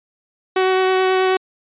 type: tone with vibrato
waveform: sawtooth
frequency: 375.1 Hz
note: F#4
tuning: 24 cents sharp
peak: -10 dBFS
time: 0.56-1.37 s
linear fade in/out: 5 ms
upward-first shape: sine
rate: 9.3 Hz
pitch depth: 8 cents each way
effects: resampled to 8000 Hz

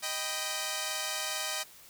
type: chord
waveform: 5% pulse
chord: Eb augmented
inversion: none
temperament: equal with one note detuned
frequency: 622.3 / 784 / 991.2 Hz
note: Eb5 / G5 / B5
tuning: 0 / 0 / +6 cents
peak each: -24 / -25 / -27 dBFS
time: 0.02-1.64 s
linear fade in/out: 20 ms
effects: white hiss -54 dBFS RMS until 1.89 s

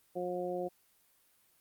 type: harmonic tone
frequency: 179.1 Hz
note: F3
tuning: 44 cents sharp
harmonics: 1 / 2 / 3 / 4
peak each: -44 / -37 / -37 / -41 dBFS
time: 0.15-0.69 s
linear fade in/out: 20 ms
effects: white hiss -69 dBFS RMS until 1.6 s + Opus 32 kbps

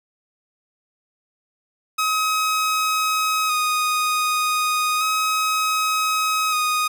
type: tone with vibrato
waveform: sawtooth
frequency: 1256 Hz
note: D#6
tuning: 16 cents sharp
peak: -15 dBFS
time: 1.98-6.88 s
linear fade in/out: 10 ms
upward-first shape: square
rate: 0.33 Hz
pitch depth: 20 cents each way
effects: none

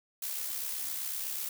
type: noise with amplitude modulation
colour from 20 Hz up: blue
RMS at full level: -34 dBFS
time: 0.22-1.49 s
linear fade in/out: 5 ms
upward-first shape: sine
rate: 68 Hz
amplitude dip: 45%
effects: none

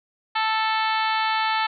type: harmonic tone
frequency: 440 Hz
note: A4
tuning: in tune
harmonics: 2 / 3 / 4 / 5 / 6 / 7 / 8 / 9 / 10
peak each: -23 / -27 / -29 / -31 / -33 / -34 / -35 / -36 / -37 dBFS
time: 0.35-1.67 s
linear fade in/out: 10 ms
effects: none

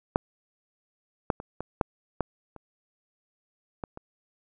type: clicks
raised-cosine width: 1 ms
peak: -7 / -8 / -24 / -19 / -8 / -11 / -29 / -19 / -26 dBFS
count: 9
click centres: 0.159 / 1.302 / 1.401 / 1.606 / 1.812 / 2.207 / 2.563 / 3.838 / 3.974 s
effects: none

